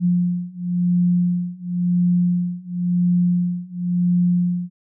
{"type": "beating tone pair", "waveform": "sine", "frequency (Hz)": [176.4, 177.35], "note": ["F3", "F3"], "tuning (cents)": [18, 27], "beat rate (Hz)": 0.95, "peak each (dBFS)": [-20, -19], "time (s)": [0, 4.7], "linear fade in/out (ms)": 50, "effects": []}